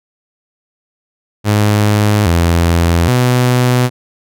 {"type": "tone with pitch steps", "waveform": "sawtooth", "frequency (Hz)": [104.6, 84.8, 124.6], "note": ["G#2", "E2", "B2"], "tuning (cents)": [13, 50, 16], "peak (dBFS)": -5, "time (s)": [1.44, 3.9], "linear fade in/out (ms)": 50, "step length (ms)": 820, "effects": []}